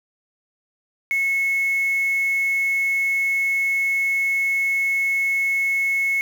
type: tone with quantisation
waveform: sine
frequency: 2190 Hz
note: C#7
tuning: 22 cents flat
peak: -18 dBFS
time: 1.11-6.21 s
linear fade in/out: 0 ms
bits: 6
effects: none